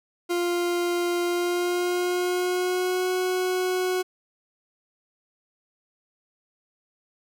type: tone with pitch glide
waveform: 40% pulse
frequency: 349.6 to 367.6 Hz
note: F4 to F#4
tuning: +2 to -11 cents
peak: -22 dBFS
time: 0.29-4.03 s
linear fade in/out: 20 ms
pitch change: +87 cents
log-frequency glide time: 1.25-3.1 s
effects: none